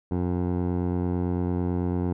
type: tone with low-pass filter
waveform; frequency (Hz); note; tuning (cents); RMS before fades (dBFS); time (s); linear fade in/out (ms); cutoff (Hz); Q
15% pulse; 89; F2; +33; -26; 0.11-2.13; 5; 640; 0.9
effects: none